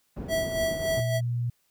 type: low-pass noise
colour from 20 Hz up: white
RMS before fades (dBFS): -36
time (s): 0.16-1.01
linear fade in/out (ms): 10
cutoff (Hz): 290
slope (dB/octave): 12
type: tone with tremolo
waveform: square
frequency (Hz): 653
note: E5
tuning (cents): -17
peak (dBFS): -24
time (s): 0.28-1.21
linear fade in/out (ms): 50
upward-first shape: sine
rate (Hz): 3.5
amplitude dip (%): 60
type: tone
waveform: sine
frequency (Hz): 120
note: B2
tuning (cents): -49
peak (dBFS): -25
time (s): 0.97-1.5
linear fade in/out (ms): 5
effects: white hiss -70 dBFS RMS until 1.7 s